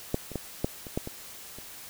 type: clicks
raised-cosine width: 2 ms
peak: -12 / -26 / -17 / -12 / -27 / -14 / -22 / -30 dBFS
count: 8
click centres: 0.144 / 0.317 / 0.357 / 0.645 / 0.868 / 0.975 / 1.074 / 1.586 s
effects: white hiss -45 dBFS RMS until 1.89 s